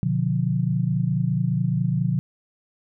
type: chord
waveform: sine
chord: B diminished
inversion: none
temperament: just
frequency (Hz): 123.47 / 148.16 / 177.8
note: B2 / D3 / F3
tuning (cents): 0 / +16 / +31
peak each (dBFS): -24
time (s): 0.03-2.19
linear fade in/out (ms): 0
effects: none

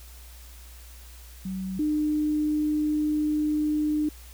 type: tone pair in turn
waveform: sine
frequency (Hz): 188.6 / 302.3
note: F#3 / D#4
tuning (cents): +33 / -50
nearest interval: minor sixth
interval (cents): 817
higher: second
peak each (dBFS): -29 / -22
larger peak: second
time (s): 1.45-1.79 / 1.79-4.09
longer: second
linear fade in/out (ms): 5
effects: added 60 Hz sine -44 dBFS peak until 4.33 s + white hiss -51 dBFS RMS until 4.33 s

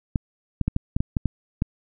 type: clicks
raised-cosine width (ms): 5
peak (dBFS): -9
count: 9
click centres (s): 0.158 / 0.613 / 0.68 / 0.764 / 0.965 / 1.005 / 1.168 / 1.257 / 1.621
effects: none

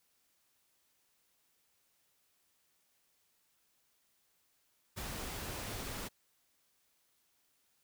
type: noise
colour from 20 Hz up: pink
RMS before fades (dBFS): -42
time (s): 4.96-6.09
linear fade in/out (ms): 20
effects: white hiss -75 dBFS RMS until 7.83 s

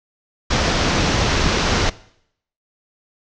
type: low-pass noise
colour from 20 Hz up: pink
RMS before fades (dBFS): -18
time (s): 0.5-1.9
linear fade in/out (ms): 10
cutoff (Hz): 6400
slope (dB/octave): 48
effects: noise-tail reverb RT60 0.7 s tail -20 dB re dry

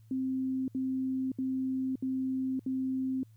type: tone bursts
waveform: sine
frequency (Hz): 261.6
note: C4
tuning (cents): 0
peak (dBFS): -29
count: 5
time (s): 0.11-3.232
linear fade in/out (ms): 2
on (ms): 570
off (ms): 68
effects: added 110 Hz sine -54 dBFS peak until 3.36 s + white hiss -74 dBFS RMS until 3.36 s

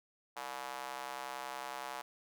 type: tone with high-pass filter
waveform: square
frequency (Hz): 65.41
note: C2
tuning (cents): 0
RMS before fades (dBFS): -43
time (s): 0.36-2.02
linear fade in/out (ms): 10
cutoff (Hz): 840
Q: 2.1
effects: none

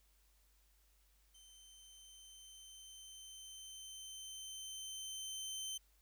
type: tone with level ramp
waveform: 20% pulse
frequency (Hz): 3090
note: G7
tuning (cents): -26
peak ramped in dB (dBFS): -55 to -36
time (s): 1.34-5.78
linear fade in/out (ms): 10
effects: added 50 Hz sine -70 dBFS peak until 6.01 s + white hiss -75 dBFS RMS until 6.01 s

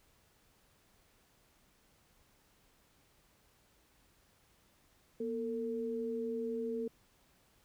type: tone pair together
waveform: sine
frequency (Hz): 238.4 / 452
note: A#3 / A4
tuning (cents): +39 / +47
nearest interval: major seventh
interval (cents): 1108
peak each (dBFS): -39 / -36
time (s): 5.2-6.88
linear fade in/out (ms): 5
effects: pink hiss -69 dBFS RMS until 7.64 s

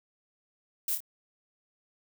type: noise with echo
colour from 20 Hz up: violet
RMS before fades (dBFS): -30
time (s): 0.88-0.95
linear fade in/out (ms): 2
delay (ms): 27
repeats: 2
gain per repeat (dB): -6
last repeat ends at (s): 1.004
effects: none

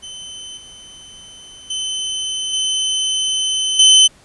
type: tone with level steps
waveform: sawtooth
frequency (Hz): 3052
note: G7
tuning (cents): -47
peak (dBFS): -27 / -34 / -17 / -13 / -3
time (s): 0.02-4.08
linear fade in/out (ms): 20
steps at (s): 0.57 / 1.7 / 2.53 / 3.79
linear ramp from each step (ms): 5
effects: pink hiss -49 dBFS RMS until 4.24 s + resampled to 24000 Hz

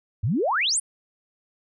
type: exponential sweep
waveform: sine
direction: up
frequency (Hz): 89.2 to 10310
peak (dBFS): -20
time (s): 0.23-0.8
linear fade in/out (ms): 10
effects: none

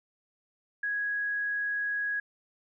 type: tone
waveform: sine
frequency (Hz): 1661.2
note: G#6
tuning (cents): 0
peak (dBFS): -28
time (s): 0.83-2.2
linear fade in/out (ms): 5
effects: none

